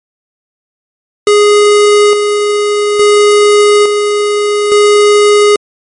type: tone with tremolo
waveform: square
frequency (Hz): 414.4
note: G#4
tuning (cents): -4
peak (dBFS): -4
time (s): 1.27-5.56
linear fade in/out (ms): 2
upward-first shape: square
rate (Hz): 0.58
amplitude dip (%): 45
effects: MP3 48 kbps